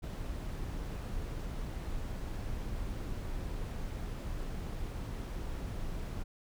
brown noise, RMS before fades -38 dBFS, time 0.02-6.24 s, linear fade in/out 20 ms, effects none

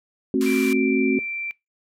sine chord, F# diminished, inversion first, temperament just, 222 / 266.4 / 370 Hz, A3 / C4 / F#4, +16 / +31 / 0 cents, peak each -24 / -20 / -22 dBFS, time 0.34-1.19 s, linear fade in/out 2 ms
pink band-pass noise, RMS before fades -35 dBFS, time 0.41-0.73 s, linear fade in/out 0 ms, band 1000 to 15000 Hz, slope 96 dB/octave
sine tone, 2349 Hz, D7, in tune, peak -27 dBFS, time 0.46-1.51 s, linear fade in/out 0 ms
effects noise-tail reverb RT60 0.2 s tail -23 dB re dry

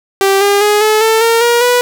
sawtooth tone with pitch steps, 390.8 / 403.6 / 416.9 / 430.6 / 444.8 / 459.4 / 474.5 / 490.1 Hz, G4 / G#4 / G#4 / A4 / A4 / A#4 / A#4 / B4, -5 / -49 / +7 / -37 / +19 / -25 / +31 / -13 cents, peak -4 dBFS, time 0.21-1.81 s, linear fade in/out 0 ms, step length 200 ms, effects none

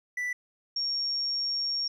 triangle / sine tone pair in turn, 1975.5 / 5539 Hz, B6 / F8, 0 / -15 cents, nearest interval octave + tritone, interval 1785 cents, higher second, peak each -27 dBFS, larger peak neither, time 0.17-0.33 / 0.76-1.88 s, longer second, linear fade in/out 5 ms, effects none

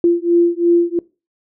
sine beating tone pair, 342.5 / 345.4 Hz, F4 / F4, -34 / -19 cents, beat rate 2.9 Hz, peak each -14 dBFS, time 0.04-0.99 s, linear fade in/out 2 ms, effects noise-tail reverb RT60 0.3 s tail -22 dB re dry

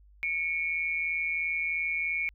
sine tone pair together, 2217 / 2380 Hz, C#7 / D7, 0 / +22 cents, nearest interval minor second, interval 122 cents, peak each -29 / -32 dBFS, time 0.23-2.29 s, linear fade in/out 0 ms, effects added 50 Hz sine -54 dBFS peak until 2.34 s

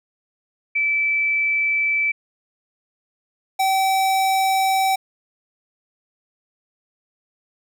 sine / square tone pair in turn, 2316 / 768.4 Hz, D7 / G5, -25 / -35 cents, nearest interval octave + perfect fifth, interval 1910 cents, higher first, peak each -17 dBFS, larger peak neither, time 0.75-2.12 / 3.59-4.96 s, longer neither, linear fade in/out 10 ms, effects none

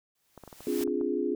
white noise with exponential growth, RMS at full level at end -38 dBFS, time 0.15-0.84 s, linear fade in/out 5 ms, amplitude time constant 150 ms
clicks, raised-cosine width 1 ms, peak -31 dBFS, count 8, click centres 0.377 / 0.437 / 0.477 / 0.528 / 0.606 / 0.811 / 0.876 / 1.012 s
sine chord, D half-diminished seventh, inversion third, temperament equal, 261.6 / 293.7 / 349.2 / 415.3 Hz, C4 / D4 / F4 / Ab4, 0 / 0 / 0 / 0 cents, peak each -33 / -33 / -31 / -31 dBFS, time 0.67-1.35 s, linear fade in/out 2 ms
effects none

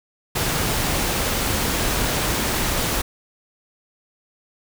pink noise, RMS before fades -22 dBFS, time 0.35-3.02 s, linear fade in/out 10 ms, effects none

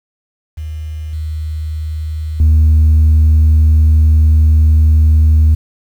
sine tone with level steps, 77.78 Hz, D#2, in tune, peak -20 / -17 / -3 dBFS, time 0.57-5.55 s, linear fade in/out 10 ms, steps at 1.13 / 2.4 s, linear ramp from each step 2 ms, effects tanh soft clip ceiling -4 dBFS + 7-bit

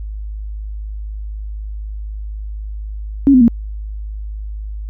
sine tone with pitch steps, 277.2 / 254.2 / 233.1 Hz, C#4 / C4 / A#3, 0 / -50 / 0 cents, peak -5 dBFS, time 3.27-3.48 s, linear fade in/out 0 ms, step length 70 ms, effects added 52 Hz sine -23 dBFS peak until 4.89 s

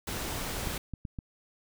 pink noise, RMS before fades -35 dBFS, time 0.07-0.78 s, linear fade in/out 5 ms
clicks, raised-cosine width 5 ms, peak -24 dBFS, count 4, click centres 0.672 / 0.937 / 1.052 / 1.188 s
effects none

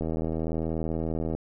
click train, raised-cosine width 2 ms, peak -17 dBFS, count 109, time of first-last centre 0.01-1.35 s, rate 80.6 Hz, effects none

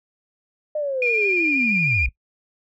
sine linear sweep, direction down, 615 to 50.7 Hz, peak -21 dBFS, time 0.75-2.09 s, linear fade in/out 5 ms
sine tone with vibrato, 2412 Hz, D7, 46 cents sharp, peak -17 dBFS, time 1.02-2.06 s, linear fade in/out 2 ms, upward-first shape triangle, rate 13 Hz, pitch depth 35 cents each way
effects noise-tail reverb RT60 0.1 s tail -19 dB re dry + tanh soft clip ceiling -9 dBFS

